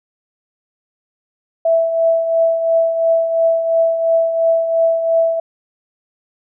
sine tone with tremolo, 659.3 Hz, E5, in tune, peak -9 dBFS, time 1.65-5.4 s, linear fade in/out 5 ms, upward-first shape triangle, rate 2.9 Hz, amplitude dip 60%, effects none

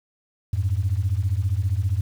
sine beating tone pair, 88.7 / 103.7 Hz, F2 / G#2, +27 / -2 cents, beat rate 15 Hz, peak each -22 / -22 dBFS, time 0.53-2.01 s, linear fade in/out 5 ms, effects tanh soft clip ceiling -13 dBFS + 8-bit

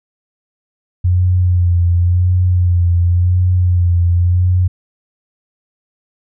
sine tone with vibrato, 88.8 Hz, F2, 29 cents sharp, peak -9 dBFS, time 1.04-4.68 s, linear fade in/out 10 ms, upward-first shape sine, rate 0.92 Hz, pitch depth 39 cents each way, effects none

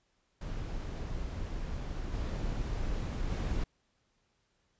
brown noise with level steps, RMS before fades -37 / -34 / -32 dBFS, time 0.41-3.64 s, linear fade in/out 5 ms, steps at 2.12 / 3.29 s, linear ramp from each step 20 ms, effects pink hiss -75 dBFS RMS until 4.79 s + resampled to 16000 Hz

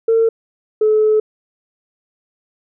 sine tone pair in turn, 453 / 430.5 Hz, A#4 / A4, -50 / -38 cents, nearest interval minor second, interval 88 cents, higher first, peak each -9 dBFS, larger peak neither, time 0.08-0.29 / 0.81-1.2 s, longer second, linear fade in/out 5 ms, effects tanh soft clip ceiling -6 dBFS

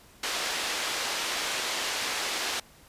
white band-pass noise, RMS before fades -31 dBFS, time 0.23-2.6 s, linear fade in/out 5 ms, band 350 to 4900 Hz, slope 12 dB/octave, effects pink hiss -55 dBFS RMS until 2.88 s + resampled to 32000 Hz

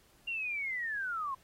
sine linear sweep, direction down, 2800 to 1032 Hz, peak -33 dBFS, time 0.27-1.35 s, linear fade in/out 10 ms, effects pink hiss -65 dBFS RMS until 1.43 s + AAC 48 kbps

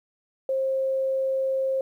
sine tone, 532 Hz, C5, 29 cents sharp, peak -22 dBFS, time 0.49-1.81 s, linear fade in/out 2 ms, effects 10-bit

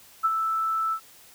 sine tone with ADSR envelope, 1318.5 Hz, E6, in tune, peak -17 dBFS, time 0.23-1 s, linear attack 22 ms, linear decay 35 ms, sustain -6 dB, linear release 76 ms, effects white hiss -52 dBFS RMS until 1.34 s

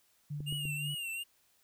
sine tone with tremolo, 146.83 Hz, D3, in tune, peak -35 dBFS, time 0.3-0.95 s, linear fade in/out 10 ms, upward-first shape sine, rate 5.7 Hz, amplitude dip 35%
clicks, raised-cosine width 3 ms, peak -32 dBFS, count 3, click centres 0.405 / 0.525 / 0.654 s
square tone with vibrato, 2794 Hz, F7, in tune, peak -37 dBFS, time 0.46-1.24 s, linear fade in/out 20 ms, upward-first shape triangle, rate 2.7 Hz, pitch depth 90 cents each way
effects white hiss -70 dBFS RMS until 1.63 s

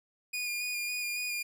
sawtooth tone with vibrato, 2440 Hz, D#7, 34 cents flat, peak -29 dBFS, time 0.33-1.43 s, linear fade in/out 10 ms, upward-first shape square, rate 3.6 Hz, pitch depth 17 cents each way, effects none

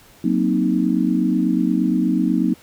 sine chord, C half-diminished seventh, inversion second, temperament equal, 185 / 233.1 / 261.6 / 311.1 Hz, Gb3 / Bb3 / C4 / Eb4, 0 / 0 / 0 / 0 cents, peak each -21 dBFS, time 0.24-2.54 s, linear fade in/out 5 ms, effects pink hiss -49 dBFS RMS until 2.62 s

